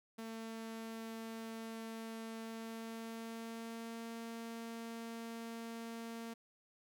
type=tone with pitch glide; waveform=sawtooth; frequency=225.1 to 229.4 Hz; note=A3 to A#3; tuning=+40 to -28 cents; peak=-40 dBFS; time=0.18-6.34 s; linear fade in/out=10 ms; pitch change=+32 cents; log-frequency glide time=2.4-4.1 s; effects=none